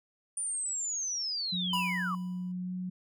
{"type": "linear sweep", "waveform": "sine", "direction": "down", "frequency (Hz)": [9397, 1059], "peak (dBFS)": -31, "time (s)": [0.37, 2.15], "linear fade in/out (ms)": 2}
{"type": "tone with pitch glide", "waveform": "sine", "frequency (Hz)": [181.3, 182.77], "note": ["F#3", "F#3"], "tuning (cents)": [-35, -21], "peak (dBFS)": -33, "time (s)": [1.52, 2.9], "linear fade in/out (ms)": 10, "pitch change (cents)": 14, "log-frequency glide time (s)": [2.63, 2.72]}
{"type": "tone with exponential decay", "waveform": "square", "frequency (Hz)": 987.8, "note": "B5", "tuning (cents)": 0, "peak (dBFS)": -29, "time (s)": [1.73, 2.52], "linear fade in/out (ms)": 5, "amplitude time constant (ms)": 170}
{"effects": []}